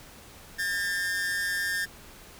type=tone pair together; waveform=45% pulse; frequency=1615 / 1800.8 Hz; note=G#6 / A6; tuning=-49 / +40 cents; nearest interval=major second; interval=189 cents; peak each=-31 / -29 dBFS; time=0.58-1.86 s; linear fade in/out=20 ms; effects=pink hiss -49 dBFS RMS until 2.39 s